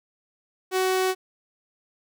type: tone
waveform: sawtooth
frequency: 374.3 Hz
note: F#4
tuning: 20 cents sharp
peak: -17 dBFS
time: 0.71-1.15 s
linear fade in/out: 50 ms
effects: none